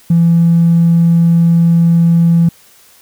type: tone with tanh clipping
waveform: triangle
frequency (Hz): 168.3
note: E3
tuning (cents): +36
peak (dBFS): -5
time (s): 0.1-2.49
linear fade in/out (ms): 5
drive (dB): 1
effects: white hiss -45 dBFS RMS until 3.01 s